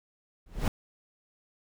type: noise with exponential growth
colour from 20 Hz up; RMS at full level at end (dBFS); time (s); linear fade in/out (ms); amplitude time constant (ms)
brown; -18; 0.46-0.68; 2; 46
effects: none